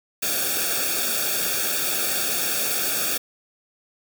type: noise with comb filter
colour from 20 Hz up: white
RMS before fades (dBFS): -24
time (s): 0.22-3.18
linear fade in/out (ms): 10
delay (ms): 0.99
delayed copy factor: -1
effects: none